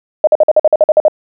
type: tone bursts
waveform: sine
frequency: 615 Hz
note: D#5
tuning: 20 cents flat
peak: -3 dBFS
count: 11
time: 0.24-1.082 s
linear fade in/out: 2 ms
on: 32 ms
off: 49 ms
effects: none